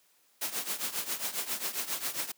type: noise with tremolo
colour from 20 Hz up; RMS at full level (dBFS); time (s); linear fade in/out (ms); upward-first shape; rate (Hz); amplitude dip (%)
white; -31; 0.41-2.32; 10; triangle; 7.4; 85
effects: white hiss -67 dBFS RMS until 2.37 s + high-pass 200 Hz 12 dB/octave